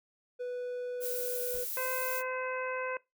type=tone; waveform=triangle; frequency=493.9 Hz; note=B4; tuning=in tune; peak=-32 dBFS; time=0.39-1.65 s; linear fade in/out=20 ms
type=noise; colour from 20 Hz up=violet; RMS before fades=-37 dBFS; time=1-2.23 s; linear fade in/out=50 ms
type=noise with exponential decay; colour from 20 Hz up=brown; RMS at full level=-45 dBFS; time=1.54-1.73 s; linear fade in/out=2 ms; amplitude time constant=40 ms
type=harmonic tone; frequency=513 Hz; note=C5; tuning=34 cents flat; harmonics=1 / 2 / 3 / 4 / 5; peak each=-36 / -39 / -39 / -43 / -44 dBFS; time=1.77-2.97 s; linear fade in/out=2 ms
effects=noise-tail reverb RT60 0.2 s tail -21 dB re dry